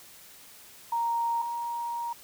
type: tone pair in turn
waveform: sine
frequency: 932.3 / 941 Hz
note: A#5 / A#5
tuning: 0 / +16 cents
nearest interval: unison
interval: 16 cents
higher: second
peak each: -25 / -30 dBFS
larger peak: first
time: 0.92-1.42 / 1.42-2.13 s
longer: second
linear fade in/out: 5 ms
effects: white hiss -51 dBFS RMS until 2.23 s